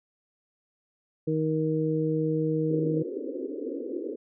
harmonic tone, 157.1 Hz, D#3, 17 cents sharp, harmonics 1 / 2 / 3, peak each -28 / -28 / -28 dBFS, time 1.27-3.03 s, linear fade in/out 10 ms
pink band-pass noise, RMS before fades -34 dBFS, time 2.7-4.16 s, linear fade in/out 10 ms, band 260 to 520 Hz, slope 96 dB/octave
effects none

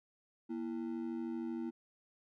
triangle ring-modulated tone, 284.7 Hz, C#4, 46 cents sharp, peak -32 dBFS, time 0.49-1.71 s, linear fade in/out 20 ms, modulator 46.5 Hz, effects none

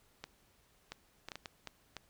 clicks, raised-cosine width 0.2 ms, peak -25 dBFS, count 8, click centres 0.24 / 0.92 / 1.286 / 1.318 / 1.356 / 1.458 / 1.673 / 1.967 s, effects pink hiss -69 dBFS RMS until 2.09 s

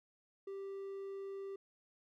triangle tone, 392 Hz, G4, in tune, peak -40 dBFS, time 0.47-1.56 s, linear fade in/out 5 ms, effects none

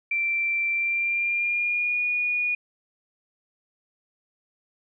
sine tone with pitch glide, 2349 to 2450 Hz, D7 to D#7, 0 to -27 cents, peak -22 dBFS, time 0.11-2.55 s, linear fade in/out 5 ms, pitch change +73 cents, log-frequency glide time 0.71-2.03 s, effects none

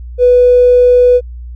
triangle tone with tanh clipping, 493.9 Hz, B4, in tune, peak -3 dBFS, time 0.18-1.21 s, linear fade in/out 50 ms, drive 2 dB, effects added 60 Hz sine -24 dBFS peak until 1.55 s

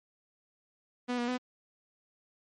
sawtooth tone with pitch steps, 246.5 / 240.4 / 250.7 Hz, B3 / B3 / B3, -3 / -46 / +26 cents, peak -26 dBFS, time 1.08-1.38 s, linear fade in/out 20 ms, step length 100 ms, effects low-pass 5000 Hz 12 dB/octave + MP3 48 kbps

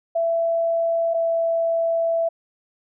sine tone pair in turn, 667 / 664.3 Hz, E5 / E5, +20 / +13 cents, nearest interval unison, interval 7 cents, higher first, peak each -18 dBFS, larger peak neither, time 0.15-1.14 / 1.14-2.29 s, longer second, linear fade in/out 10 ms, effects none

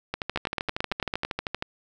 two click trains, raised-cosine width 0.3 ms, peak -10 / -12 dBFS, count 9 / 20, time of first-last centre 0.36-1.25 / 0.14-1.624 s, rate 8.99 / 12.8 Hz, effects none

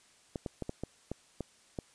clicks, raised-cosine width 2 ms, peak -22 dBFS, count 8, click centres 0.358 / 0.462 / 0.623 / 0.694 / 0.836 / 1.116 / 1.407 / 1.788 s, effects white hiss -63 dBFS RMS until 1.94 s + resampled to 22050 Hz

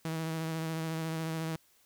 sawtooth tone with vibrato, 161.3 Hz, E3, 37 cents flat, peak -29 dBFS, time 0.05-1.56 s, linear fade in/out 2 ms, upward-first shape sine, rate 14 Hz, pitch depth 21 cents each way, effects white hiss -66 dBFS RMS until 1.85 s

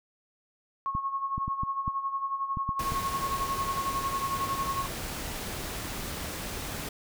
sine tone with tremolo, 1093 Hz, C#6, 25 cents flat, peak -26 dBFS, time 0.86-4.86 s, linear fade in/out 0 ms, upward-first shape sine, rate 11 Hz, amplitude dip 65%
clicks, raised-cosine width 5 ms, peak -21 dBFS, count 8, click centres 0.951 / 1.38 / 1.48 / 1.634 / 1.879 / 2.572 / 2.691 / 2.921 s
pink noise, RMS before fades -36 dBFS, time 2.79-6.89 s, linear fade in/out 5 ms
effects none

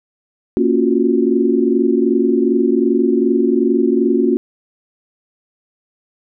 sine chord, Gb major seventh, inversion first, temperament equal with one note detuned, 233.1 / 277.2 / 347.4 / 370 Hz, Bb3 / Db4 / F4 / Gb4, 0 / 0 / -9 / 0 cents, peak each -17 dBFS, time 0.57-4.37 s, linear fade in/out 0 ms, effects none

